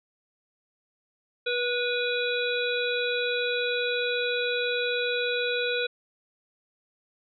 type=harmonic tone with a mistuned harmonic; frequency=486.9 Hz; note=B4; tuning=25 cents flat; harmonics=1 / 3 / 5 / 7 / 8; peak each=-28 / -31 / -32 / -36 / -33 dBFS; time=1.46-5.87 s; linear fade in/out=10 ms; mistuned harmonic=5; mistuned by=+26 cents; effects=none